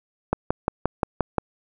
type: click train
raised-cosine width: 1 ms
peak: -6 dBFS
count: 7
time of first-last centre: 0.33-1.383 s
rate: 5.7 Hz
effects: none